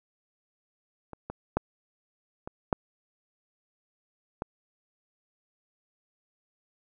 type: clicks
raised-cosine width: 1 ms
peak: -26 / -21 / -10 / -23 / -9 / -17 dBFS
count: 6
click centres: 1.133 / 1.3 / 1.57 / 2.475 / 2.728 / 4.421 s
effects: none